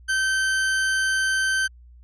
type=tone; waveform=40% pulse; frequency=1547 Hz; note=G6; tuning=23 cents flat; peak=-19 dBFS; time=0.08-1.68 s; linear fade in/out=20 ms; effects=added 60 Hz sine -45 dBFS peak until 2.03 s + resampled to 24000 Hz